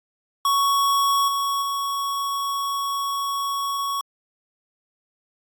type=tone with level steps; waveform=square; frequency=1114 Hz; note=C#6; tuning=8 cents sharp; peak=-18 / -22 / -24 dBFS; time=0.45-4.01 s; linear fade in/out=2 ms; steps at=1.28 / 1.62 s; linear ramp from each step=2 ms; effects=AAC 64 kbps